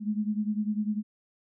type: beating tone pair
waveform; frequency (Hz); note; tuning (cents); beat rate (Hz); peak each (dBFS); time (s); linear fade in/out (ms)
sine; 208.6 / 218.6; G#3 / A3; +8 / -11; 10; -28 / -31; 0-1.03; 50
effects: none